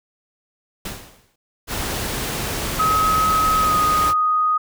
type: noise with exponential decay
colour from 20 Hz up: pink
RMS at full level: -27 dBFS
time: 0.85-1.36 s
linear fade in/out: 5 ms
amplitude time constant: 110 ms
type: noise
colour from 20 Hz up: pink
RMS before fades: -25 dBFS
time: 1.67-4.14 s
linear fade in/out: 50 ms
type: tone with pitch glide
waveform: sine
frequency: 1274 to 1244.9 Hz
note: D#6 to D#6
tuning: +41 to +1 cents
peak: -15 dBFS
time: 2.79-4.58 s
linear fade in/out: 10 ms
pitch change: -40 cents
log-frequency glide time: 3.58-3.75 s
effects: none